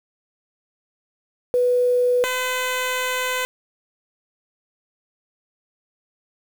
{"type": "tone pair in turn", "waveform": ["sine", "10% pulse"], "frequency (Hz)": [493.9, 507.5], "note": ["B4", "B4"], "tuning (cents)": [0, 47], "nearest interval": "unison", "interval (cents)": 47, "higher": "second", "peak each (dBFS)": [-15, -13], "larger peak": "second", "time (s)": [[1.54, 2.24], [2.24, 3.45]], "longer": "second", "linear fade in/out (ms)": 0, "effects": ["7-bit"]}